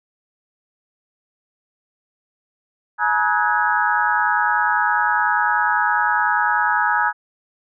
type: tone cluster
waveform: sine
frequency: 846 / 956 / 1274 / 1479 / 1656 Hz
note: G#5 / A#5 / D#6 / F#6 / G#6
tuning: +32 / +43 / +41 / -1 / -5 cents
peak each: -22 dBFS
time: 2.98-7.13 s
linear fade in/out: 50 ms
effects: none